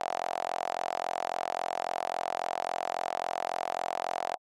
sawtooth tone with high-pass filter, 43.65 Hz, F1, in tune, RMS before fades -33 dBFS, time 0-4.36 s, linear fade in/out 0 ms, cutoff 720 Hz, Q 6.6, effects low-pass 8000 Hz 12 dB/octave + AAC 64 kbps

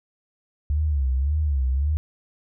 sine tone with vibrato, 70.4 Hz, C#2, 27 cents sharp, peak -19 dBFS, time 0.7-1.97 s, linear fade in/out 0 ms, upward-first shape sine, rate 1.8 Hz, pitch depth 160 cents each way, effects none

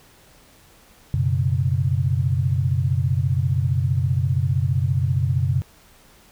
sine chord, F# suspended fourth, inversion none, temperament equal, 92.5 / 123.47 / 138.59 Hz, F#2 / B2 / C#3, 0 / 0 / 0 cents, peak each -22 dBFS, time 1.14-5.62 s, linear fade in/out 0 ms, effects pink hiss -52 dBFS RMS until 6.31 s

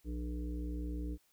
harmonic tone, 59.8 Hz, A#1, 45 cents sharp, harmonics 1 / 3 / 5 / 7 / 8, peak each -37 / -47 / -43 / -54 / -55 dBFS, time 0.04-1.18 s, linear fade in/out 50 ms, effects white hiss -72 dBFS RMS until 1.32 s

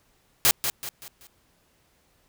white noise with echo, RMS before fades -18 dBFS, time 0.45-0.51 s, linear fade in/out 0 ms, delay 190 ms, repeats 4, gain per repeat -8 dB, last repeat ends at 1.27 s, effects pink hiss -65 dBFS RMS until 2.28 s

